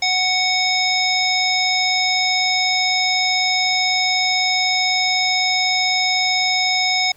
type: harmonic tone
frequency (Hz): 742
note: F#5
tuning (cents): +5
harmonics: 1 / 3 / 5 / 7 / 9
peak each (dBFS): -23 / -20 / -23 / -20 / -30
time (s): 0.02-7.12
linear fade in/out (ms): 5
effects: pink hiss -52 dBFS RMS until 7.16 s